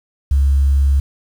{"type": "tone", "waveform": "sine", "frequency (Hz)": 69.3, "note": "C#2", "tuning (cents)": 0, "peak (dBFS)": -9, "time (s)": [0.31, 1], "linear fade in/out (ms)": 5, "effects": ["tanh soft clip ceiling -6 dBFS", "7-bit"]}